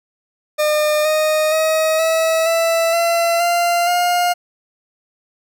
40% pulse tone with pitch steps, 605 / 618.8 / 632.9 / 647.3 / 662 / 677.1 / 692.6 / 708.3 Hz, D#5 / D#5 / D#5 / E5 / E5 / E5 / F5 / F5, -49 / -10 / +29 / -32 / +7 / +46 / -15 / +24 cents, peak -13 dBFS, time 0.58-4.34 s, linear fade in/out 20 ms, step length 470 ms, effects none

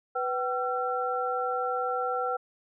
sine tone cluster, 496.6 / 765 / 1354 Hz, B4 / G5 / E6, +9 / -42 / +46 cents, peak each -31 dBFS, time 0.15-2.37 s, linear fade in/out 10 ms, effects none

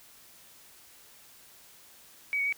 sine tone with pitch steps, 2270 / 2230 / 2269 Hz, C#7 / C#7 / C#7, +41 / +10 / +40 cents, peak -26 dBFS, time 2.33-2.525 s, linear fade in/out 0 ms, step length 65 ms, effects white hiss -55 dBFS RMS until 2.57 s

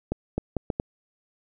accelerating click train, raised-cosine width 2 ms, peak -12 dBFS, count 5, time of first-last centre 0.12-0.799 s, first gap 260 ms, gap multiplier 0.72, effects none

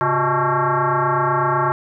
sine tone with frequency modulation, 110 Hz, A2, in tune, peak -15 dBFS, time 0.01-1.72 s, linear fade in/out 0 ms, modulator 248 Hz, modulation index 5.4, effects none

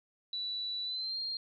sine tone with pitch glide, 3951 to 4210 Hz, B7 to C8, 0 to +10 cents, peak -34 dBFS, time 0.33-1.37 s, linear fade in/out 2 ms, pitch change +110 cents, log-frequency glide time 0.84-1.17 s, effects none

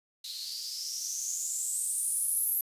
violet noise with band-pass filter sweep, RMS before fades -33 dBFS, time 0.24-2.61 s, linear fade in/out 5 ms, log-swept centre 4000 to 12000 Hz, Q 8.3, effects resampled to 32000 Hz

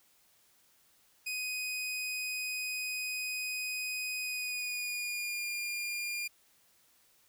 sawtooth tone with pitch glide, 2500 to 2409 Hz, D#7 to D7, +8 to +43 cents, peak -31 dBFS, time 1.26-6.28 s, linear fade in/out 10 ms, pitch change -65 cents, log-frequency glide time 4.21-5.47 s, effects white hiss -67 dBFS RMS until 7.28 s

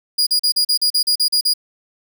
40% pulse tone bursts, 4876 Hz, D#8, 36 cents flat, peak -12 dBFS, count 11, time 0.18-1.538 s, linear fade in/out 10 ms, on 88 ms, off 39 ms, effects none

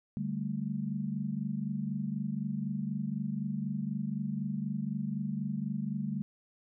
sine chord, D suspended fourth, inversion none, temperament equal, 146.83 / 196 / 220 Hz, D3 / G3 / A3, 0 / 0 / 0 cents, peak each -37 / -35 / -36 dBFS, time 0.17-6.22 s, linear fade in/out 0 ms, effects none

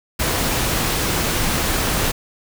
pink noise, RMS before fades -20 dBFS, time 0.19-2.12 s, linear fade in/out 10 ms, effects none

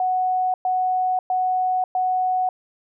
sine tone bursts, 740 Hz, F#5, in tune, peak -18 dBFS, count 4, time 0-2.49 s, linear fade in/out 2 ms, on 540 ms, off 110 ms, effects none

